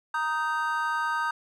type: chord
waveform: triangle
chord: Eb major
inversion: second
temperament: just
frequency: 933.4 / 1244.5 / 1555.6 Hz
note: Bb5 / Eb6 / G6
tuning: +2 / 0 / -14 cents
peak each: -28 dBFS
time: 0.14-1.31 s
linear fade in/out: 5 ms
effects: none